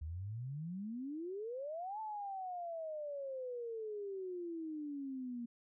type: exponential two-way sweep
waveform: sine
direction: up then down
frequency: 73.5 to 883 to 233.7 Hz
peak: -40 dBFS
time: 0.01-5.46 s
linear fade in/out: 10 ms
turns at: 2 s
effects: none